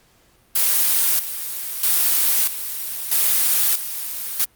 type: noise with tremolo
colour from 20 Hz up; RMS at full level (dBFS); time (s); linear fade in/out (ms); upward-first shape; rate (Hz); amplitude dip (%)
blue; -17; 0.55-4.45; 10; square; 0.78; 70
effects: pink hiss -57 dBFS RMS until 4.55 s + Opus 48 kbps